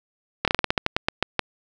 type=slowing click train; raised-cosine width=0.3 ms; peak=-3 dBFS; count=13; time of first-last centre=0.45-1.393 s; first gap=27 ms; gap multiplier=1.18; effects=none